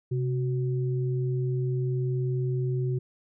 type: tone pair together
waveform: sine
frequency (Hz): 130.32 / 370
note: C3 / F#4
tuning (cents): -7 / 0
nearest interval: octave + tritone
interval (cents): 1807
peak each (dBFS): -25 / -33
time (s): 0.11-2.99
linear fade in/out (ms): 10
effects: none